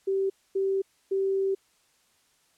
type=tone bursts at uneven times; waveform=sine; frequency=387.7 Hz; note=G4; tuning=19 cents flat; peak=-23 dBFS; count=3; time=0.07-0.3 / 0.55-0.82 / 1.11-1.55 s; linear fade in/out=10 ms; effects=white hiss -66 dBFS RMS until 2.57 s + low-pass 10000 Hz 12 dB/octave